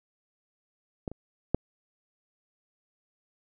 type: clicks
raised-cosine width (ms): 2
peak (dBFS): -19 / -27 / -9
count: 3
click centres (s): 1.078 / 1.116 / 1.546
effects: none